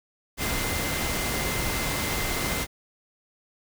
sine tone in noise, 2076 Hz, C7, 14 cents flat, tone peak -35 dBFS, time 0.37-2.67 s, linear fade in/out 50 ms, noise pink, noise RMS -28 dBFS, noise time 0.37-2.67 s, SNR -10 dB, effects none

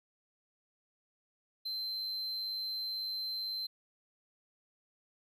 triangle tone, 4101 Hz, C8, 36 cents flat, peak -34 dBFS, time 1.65-3.67 s, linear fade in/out 10 ms, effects none

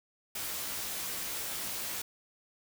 white noise with comb filter, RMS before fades -37 dBFS, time 0.35-2.02 s, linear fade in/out 5 ms, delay 16 ms, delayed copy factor +0.6, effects none

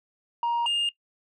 sine tone pair in turn, 942 / 2823 Hz, A#5 / F7, +18 / +18 cents, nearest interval octave + perfect fifth, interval 1900 cents, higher second, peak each -20 dBFS, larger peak neither, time 0.43-0.66 / 0.66-0.89 s, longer neither, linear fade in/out 2 ms, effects noise-tail reverb RT60 0.1 s tail -21 dB re dry + tanh soft clip ceiling -22 dBFS

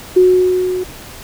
sine tone with level ramp, 366.5 Hz, F#4, 16 cents flat, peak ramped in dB -4 to -17 dBFS, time 0.16-0.84 s, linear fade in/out 10 ms, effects pink hiss -34 dBFS RMS until 1.23 s

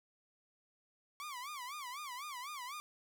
sawtooth tone with vibrato, 1091 Hz, C#6, 28 cents flat, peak -39 dBFS, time 1.2-2.8 s, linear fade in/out 0 ms, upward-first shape sine, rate 4 Hz, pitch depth 200 cents each way, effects none

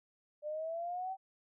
sine exponential sweep, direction up, 592 to 775 Hz, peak -36 dBFS, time 0.42-1.17 s, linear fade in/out 50 ms, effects none

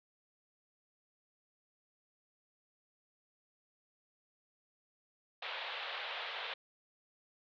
white band-pass noise, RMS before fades -42 dBFS, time 5.42-6.54 s, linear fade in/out 5 ms, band 470 to 3800 Hz, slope 48 dB/octave, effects none

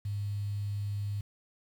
sine tone with quantisation, 101.9 Hz, G#2, 32 cents flat, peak -31 dBFS, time 0.05-1.21 s, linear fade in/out 5 ms, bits 9, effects none

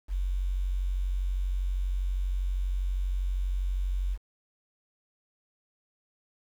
sine tone, 46.25 Hz, F#1, in tune, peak -26 dBFS, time 0.08-4.18 s, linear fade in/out 50 ms, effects 9-bit

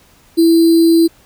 sine tone with sample-and-hold, 330.9 Hz, E4, 7 cents sharp, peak -6 dBFS, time 0.37-1.08 s, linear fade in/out 20 ms, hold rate 4410 Hz, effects pink hiss -49 dBFS RMS until 1.25 s

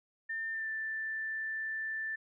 sine tone with pitch glide, 1800 to 1768.1 Hz, A6 to A6, +39 to +8 cents, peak -34 dBFS, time 0.29-2.16 s, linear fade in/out 10 ms, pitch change -31 cents, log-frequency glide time 0.51-0.69 s, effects none

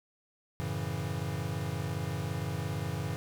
square chord, F# minor seventh, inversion none, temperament equal with one note detuned, 92.5 / 110 / 139.15 / 164.81 Hz, F#2 / A2 / C#3 / E3, 0 / 0 / +7 / 0 cents, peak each -39 / -39 / -38 / -39 dBFS, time 0.6-3.16 s, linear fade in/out 0 ms, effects none

